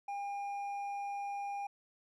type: tone with hard clipping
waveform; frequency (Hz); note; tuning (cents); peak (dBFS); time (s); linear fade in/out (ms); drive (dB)
triangle; 805; G5; +46; -38; 0.08-1.67; 5; 8
effects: none